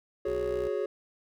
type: chord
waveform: triangle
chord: F# suspended second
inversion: none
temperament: equal with one note detuned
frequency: 370 / 417.5 / 554.4 Hz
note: F#4 / G#4 / C#5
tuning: 0 / +9 / 0 cents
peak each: -31 / -29 / -32 dBFS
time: 0.25-0.86 s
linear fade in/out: 5 ms
type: tone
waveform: sawtooth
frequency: 62.3 Hz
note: B1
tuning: 16 cents sharp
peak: -37 dBFS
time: 0.26-0.69 s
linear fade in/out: 20 ms
effects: none